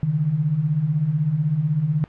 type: beating tone pair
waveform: sine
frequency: 138.59 / 154.59 Hz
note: C#3 / D#3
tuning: 0 / -11 cents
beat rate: 16 Hz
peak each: -25 / -19 dBFS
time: 0.03-2.04 s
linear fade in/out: 0 ms
effects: pink hiss -50 dBFS RMS until 2.08 s + low-pass 2000 Hz 12 dB/octave